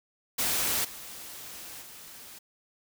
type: noise with level steps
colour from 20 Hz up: white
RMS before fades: -28 / -43 / -47 dBFS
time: 0.38-2.39 s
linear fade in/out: 10 ms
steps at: 0.84 / 1.81 s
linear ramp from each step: 10 ms
effects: none